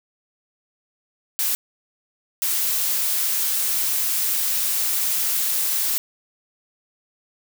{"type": "noise bursts at uneven times", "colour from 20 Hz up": "blue", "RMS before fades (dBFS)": -22, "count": 2, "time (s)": [[1.39, 1.55], [2.42, 5.98]], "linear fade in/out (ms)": 0, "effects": []}